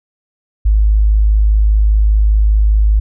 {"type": "tone", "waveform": "sine", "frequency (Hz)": 52.5, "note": "G#1", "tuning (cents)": 19, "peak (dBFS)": -7, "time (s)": [0.65, 3], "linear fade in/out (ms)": 10, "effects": []}